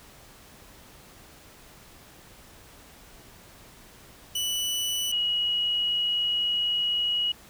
sawtooth / sine tone pair in turn, 2967 / 2906 Hz, F#7 / F#7, +4 / -32 cents, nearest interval unison, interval 36 cents, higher first, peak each -23 dBFS, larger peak neither, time 4.35-5.12 / 5.12-7.32 s, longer second, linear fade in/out 5 ms, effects pink hiss -51 dBFS RMS until 7.49 s

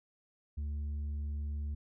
sine tone with tanh clipping, 73.42 Hz, D2, in tune, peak -35 dBFS, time 0.57-1.75 s, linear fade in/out 10 ms, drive 4 dB, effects none

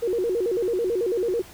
sine tone with vibrato, 415.3 Hz, G#4, in tune, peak -21 dBFS, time 0.02-1.42 s, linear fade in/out 10 ms, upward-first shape square, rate 9.1 Hz, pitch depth 210 cents each way, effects pink hiss -46 dBFS RMS until 1.53 s

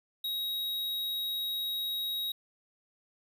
square tone, 3804 Hz, A#7, 34 cents sharp, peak -32 dBFS, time 0.24-2.32 s, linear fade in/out 5 ms, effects none

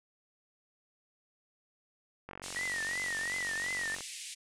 click train, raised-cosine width 0.5 ms, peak -28 dBFS, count 81, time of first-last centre 2.29-4.007 s, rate 46.6 Hz
white band-pass noise, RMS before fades -44 dBFS, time 2.42-4.35 s, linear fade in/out 20 ms, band 2000 to 9800 Hz, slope 48 dB/octave
sine tone with vibrato, 1900 Hz, A#6, 33 cents sharp, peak -33 dBFS, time 2.56-3.95 s, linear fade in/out 0 ms, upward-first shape triangle, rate 2.8 Hz, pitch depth 140 cents each way
effects none

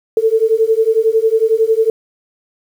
sine beating tone pair, 440 / 451 Hz, A4 / A4, 0 / +43 cents, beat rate 11 Hz, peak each -13 dBFS, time 0.17-1.9 s, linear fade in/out 2 ms, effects 7-bit

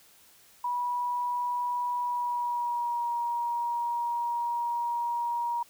sine tone with pitch glide, 975 to 948.3 Hz, B5 to A#5, -23 to +29 cents, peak -27 dBFS, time 0.64-5.63 s, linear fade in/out 5 ms, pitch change -48 cents, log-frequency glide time 1.98-3.09 s, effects white hiss -58 dBFS RMS until 5.69 s

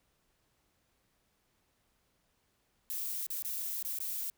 violet noise with dropouts, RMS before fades -37 dBFS, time 2.9-4.3 s, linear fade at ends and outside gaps 0 ms, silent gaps 3.265-3.303 / 3.423-3.448 / 3.826-3.849 / 3.987-4.003 s, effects pink hiss -75 dBFS RMS until 4.37 s

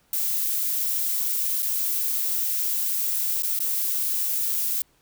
violet noise with dropouts, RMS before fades -25 dBFS, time 0.13-4.82 s, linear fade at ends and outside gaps 2 ms, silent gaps 1.623-1.627 / 3.423-3.432 / 3.591-3.602 s, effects pink hiss -63 dBFS RMS until 5.01 s

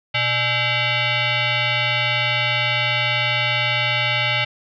sine tone with frequency modulation, 122 Hz, B2, 21 cents flat, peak -17 dBFS, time 0.14-4.45 s, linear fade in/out 10 ms, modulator 723 Hz, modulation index 4.5, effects none

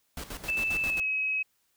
pink noise with tremolo, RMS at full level -38 dBFS, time 0.17-1 s, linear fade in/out 2 ms, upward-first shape square, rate 7.5 Hz, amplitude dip 70%
sine tone with pitch glide, 2637 to 2553 Hz, E7 to D#7, 0 to +44 cents, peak -26 dBFS, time 0.48-1.43 s, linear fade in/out 10 ms, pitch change -56 cents, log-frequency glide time 0.81-1.07 s
effects white hiss -72 dBFS RMS until 1.76 s

